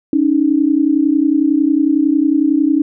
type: tone pair together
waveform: sine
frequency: 280.1 / 311.1 Hz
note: C#4 / D#4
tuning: +18 / 0 cents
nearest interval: major second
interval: 182 cents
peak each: -13 dBFS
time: 0.13-2.82 s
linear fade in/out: 2 ms
effects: none